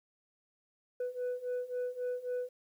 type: beating tone pair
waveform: sine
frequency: 493.9 / 497.6 Hz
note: B4 / B4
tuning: 0 / +13 cents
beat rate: 3.7 Hz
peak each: -36 / -34 dBFS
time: 1-2.49 s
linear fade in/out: 5 ms
effects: tanh soft clip ceiling -31 dBFS + 11-bit